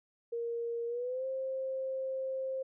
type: tone with pitch glide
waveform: sine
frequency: 467.8 to 528.1 Hz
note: A#4 to C5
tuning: +6 to +16 cents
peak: -33 dBFS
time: 0.32-2.63 s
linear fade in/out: 10 ms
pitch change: +210 cents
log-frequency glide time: 0.87-1.26 s
effects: none